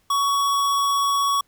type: tone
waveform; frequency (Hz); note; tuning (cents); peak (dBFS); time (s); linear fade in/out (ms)
square; 1121; C#6; +19; -19; 0.1-1.41; 5
effects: pink hiss -64 dBFS RMS until 1.47 s